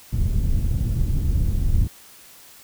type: low-pass noise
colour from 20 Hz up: pink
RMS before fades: -20 dBFS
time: 0.12-1.88 s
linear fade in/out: 10 ms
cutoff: 110 Hz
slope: 12 dB/octave
effects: white hiss -47 dBFS RMS until 2.63 s